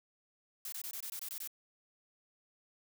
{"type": "noise bursts", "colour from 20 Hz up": "blue", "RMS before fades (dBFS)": -42, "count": 9, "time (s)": [0.65, 1.475], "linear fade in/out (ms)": 2, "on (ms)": 73, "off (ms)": 21, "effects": []}